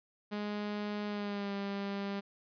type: tone with pitch glide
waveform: sawtooth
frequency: 207.7 to 199.35 Hz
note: G#3 to G3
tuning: 0 to +29 cents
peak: -31 dBFS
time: 0.31-2.21 s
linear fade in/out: 20 ms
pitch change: -71 cents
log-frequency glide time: 1.07-1.53 s
effects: resampled to 11025 Hz